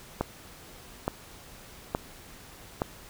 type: click train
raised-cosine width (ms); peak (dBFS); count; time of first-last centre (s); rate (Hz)
1; -12; 4; 0.21-2.819; 1.15
effects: pink hiss -49 dBFS RMS until 3.09 s